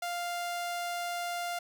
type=tone; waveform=sawtooth; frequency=698.5 Hz; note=F5; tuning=in tune; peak=-29 dBFS; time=0.02-1.59 s; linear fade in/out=5 ms; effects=none